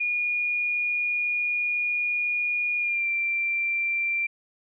sine tone with pitch glide, 2438 to 2359 Hz, D#7 to D7, -36 to +7 cents, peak -23 dBFS, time 0-4.27 s, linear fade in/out 10 ms, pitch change -57 cents, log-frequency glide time 2.78-3.07 s, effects none

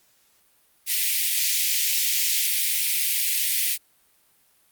white high-pass noise, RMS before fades -23 dBFS, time 0.86-3.78 s, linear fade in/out 50 ms, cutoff 2000 Hz, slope 48 dB/octave, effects white hiss -62 dBFS RMS until 4.71 s + Opus 48 kbps

